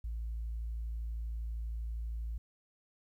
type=tone; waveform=sine; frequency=56.3 Hz; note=A1; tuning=40 cents sharp; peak=-34 dBFS; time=0.04-2.38 s; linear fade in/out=5 ms; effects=tanh soft clip ceiling -32 dBFS + 12-bit